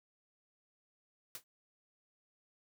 white noise with exponential decay, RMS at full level -40 dBFS, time 1.35-1.44 s, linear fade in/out 1 ms, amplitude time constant 18 ms, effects none

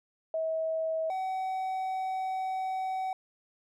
sine / triangle tone pair in turn, 643 / 755.9 Hz, E5 / F#5, -43 / +37 cents, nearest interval minor third, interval 280 cents, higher second, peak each -28 dBFS, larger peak neither, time 0.34-1.1 / 1.1-3.13 s, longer second, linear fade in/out 2 ms, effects none

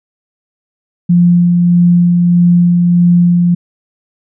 sine tone with tremolo, 174.61 Hz, F3, in tune, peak -4 dBFS, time 1.09-3.55 s, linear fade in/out 10 ms, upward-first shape sine, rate 1.6 Hz, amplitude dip 25%, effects none

